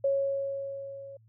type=tone with level ramp; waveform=sine; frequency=551 Hz; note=C#5; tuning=11 cents flat; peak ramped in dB=-22 to -42 dBFS; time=0.04-1.17 s; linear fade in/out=5 ms; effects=added 111 Hz sine -57 dBFS peak until 1.28 s